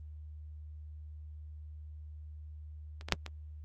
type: clicks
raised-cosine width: 0.2 ms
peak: -29 / -21 / -7 / -22 dBFS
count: 4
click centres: 3.011 / 3.086 / 3.123 / 3.263 s
effects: added 76 Hz sine -44 dBFS peak until 3.64 s + Opus 24 kbps